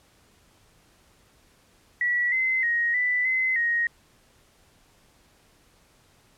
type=tone with pitch steps; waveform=sine; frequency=1941 / 2056 / 1880 / 1985 / 2047 / 1876 Hz; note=B6 / C7 / A#6 / B6 / C7 / A#6; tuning=-31 / -31 / +14 / +8 / -38 / +11 cents; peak=-21 dBFS; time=2.01-3.87 s; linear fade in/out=2 ms; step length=310 ms; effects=pink hiss -60 dBFS RMS until 6.37 s + low-pass 12000 Hz 12 dB/octave